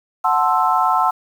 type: chord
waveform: sine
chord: F# half-diminished seventh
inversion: none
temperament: equal with one note detuned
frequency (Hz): 736.6 / 880 / 1046.5 / 1318.5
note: F#5 / A5 / C6 / E6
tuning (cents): -8 / 0 / 0 / 0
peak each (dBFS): -19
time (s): 0.24-1.11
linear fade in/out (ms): 10
effects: 7-bit